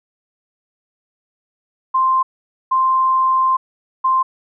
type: tone bursts at uneven times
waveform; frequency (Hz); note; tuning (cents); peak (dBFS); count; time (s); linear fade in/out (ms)
sine; 1046.5; C6; 0; -12; 3; 1.94-2.23 / 2.71-3.57 / 4.04-4.23; 10
effects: none